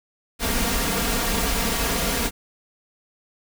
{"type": "noise with comb filter", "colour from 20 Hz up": "pink", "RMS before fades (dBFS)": -23, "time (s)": [0.39, 2.31], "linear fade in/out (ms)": 50, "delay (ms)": 4.3, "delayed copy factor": 0.7, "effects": []}